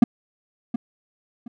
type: tone with echo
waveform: triangle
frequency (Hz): 237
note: A#3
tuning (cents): +29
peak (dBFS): -5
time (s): 0.02-0.04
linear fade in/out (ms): 5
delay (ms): 720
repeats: 2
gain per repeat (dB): -13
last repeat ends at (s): 1.48
effects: none